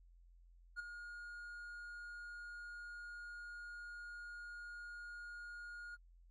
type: tone with ADSR envelope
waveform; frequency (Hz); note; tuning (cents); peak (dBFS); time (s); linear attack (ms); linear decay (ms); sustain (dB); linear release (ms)
triangle; 1430; F6; +41; -37; 0.76-5.97; 35; 12; -9; 30
effects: added 43 Hz sine -61 dBFS peak until 6.3 s + AAC 32 kbps